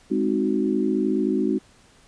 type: chord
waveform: sine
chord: Ab dominant seventh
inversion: none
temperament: equal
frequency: 207.7 / 261.6 / 311.1 / 370 Hz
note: Ab3 / C4 / Eb4 / Gb4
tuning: 0 / 0 / 0 / 0 cents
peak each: -25 dBFS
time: 0.1-1.59 s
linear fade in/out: 20 ms
effects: pink hiss -55 dBFS RMS until 2.07 s + resampled to 22050 Hz